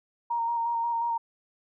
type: tone with vibrato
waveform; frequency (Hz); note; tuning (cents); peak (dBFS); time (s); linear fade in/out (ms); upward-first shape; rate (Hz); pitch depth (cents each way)
sine; 932.3; A#5; 0; -25; 0.3-1.18; 10; square; 5.6; 17
effects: none